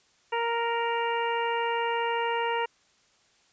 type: harmonic tone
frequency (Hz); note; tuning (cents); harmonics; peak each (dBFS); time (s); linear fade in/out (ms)
466.2; A#4; 0; 1 / 2 / 3 / 4 / 5 / 6; -30 / -28 / -37 / -36 / -39 / -37; 0.32-2.66; 10
effects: white hiss -64 dBFS RMS until 3.52 s + resampled to 16000 Hz